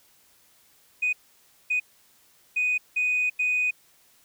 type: tone bursts at uneven times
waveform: sine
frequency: 2489 Hz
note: D#7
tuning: in tune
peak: -20 dBFS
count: 5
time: 1.02-1.13 / 1.7-1.8 / 2.56-2.78 / 2.96-3.3 / 3.39-3.71 s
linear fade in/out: 10 ms
effects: tanh soft clip ceiling -18 dBFS + white hiss -60 dBFS RMS until 4.24 s